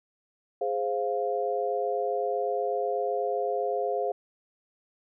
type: chord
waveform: sine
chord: F minor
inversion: first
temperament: equal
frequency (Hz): 415.3 / 523.3 / 698.5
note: Ab4 / C5 / F5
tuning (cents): 0 / 0 / 0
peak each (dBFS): -30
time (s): 0.61-4.12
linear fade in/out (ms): 5
effects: none